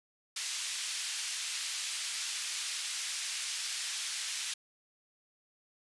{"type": "band-pass noise", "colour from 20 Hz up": "white", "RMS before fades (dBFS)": -37, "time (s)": [0.36, 4.54], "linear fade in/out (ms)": 5, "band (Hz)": [2200, 7100], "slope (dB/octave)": 12, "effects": ["resampled to 24000 Hz"]}